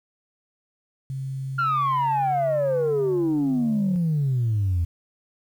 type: tone with pitch glide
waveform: sine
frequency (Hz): 134 to 148.68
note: C3 to D3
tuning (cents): +42 to +22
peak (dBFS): -27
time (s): 1.1-3.96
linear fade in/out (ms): 0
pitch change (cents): +180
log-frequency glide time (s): 1.56-3.62
type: exponential sweep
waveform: sine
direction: down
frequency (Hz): 1412 to 82.41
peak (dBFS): -18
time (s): 1.58-4.85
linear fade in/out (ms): 10
effects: tanh soft clip ceiling -17 dBFS + 9-bit